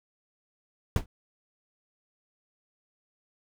brown noise with exponential decay, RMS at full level -18 dBFS, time 0.96-1.06 s, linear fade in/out 2 ms, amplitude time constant 21 ms, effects none

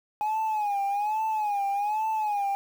sine tone with vibrato, 836 Hz, G#5, 11 cents sharp, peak -22 dBFS, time 0.21-2.55 s, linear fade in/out 0 ms, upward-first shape sine, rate 1.2 Hz, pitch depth 90 cents each way, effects tanh soft clip ceiling -23 dBFS + 8-bit

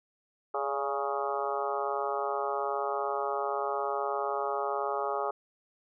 harmonic tone with a mistuned harmonic, 138.59 Hz, C#3, in tune, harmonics 3 / 4 / 5 / 6 / 7 / 8 / 9 / 10, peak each -35 / -36 / -37 / -35 / -43 / -38 / -36 / -48 dBFS, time 0.54-5.31 s, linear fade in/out 5 ms, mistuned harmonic 4, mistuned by +54 cents, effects none

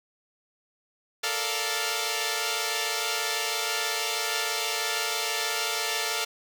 5% pulse chord, Bb major seventh, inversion third, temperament equal, 440 / 466.2 / 587.3 / 698.5 Hz, A4 / Bb4 / D5 / F5, 0 / 0 / 0 / 0 cents, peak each -19 / -23 / -23 / -20 dBFS, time 1.23-6.25 s, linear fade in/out 10 ms, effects none

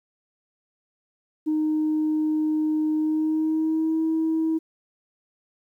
sine tone with pitch glide, 309 to 320.8 Hz, D#4 to E4, -12 to -47 cents, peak -19 dBFS, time 1.46-4.59 s, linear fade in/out 20 ms, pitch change +65 cents, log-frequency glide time 2.95-4.01 s, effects tanh soft clip ceiling -17 dBFS + 10-bit

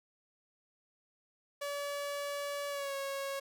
sawtooth tone with pitch glide, 572 to 550.3 Hz, D5 to C#5, -46 to -13 cents, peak -32 dBFS, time 1.61-3.4 s, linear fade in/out 10 ms, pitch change -67 cents, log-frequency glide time 2.69-2.95 s, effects none

